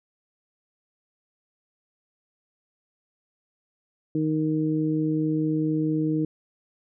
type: harmonic tone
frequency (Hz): 155.56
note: D#3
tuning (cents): 0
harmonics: 1 / 2 / 3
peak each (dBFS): -27 / -23 / -33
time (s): 4.15-6.25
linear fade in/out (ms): 2
effects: none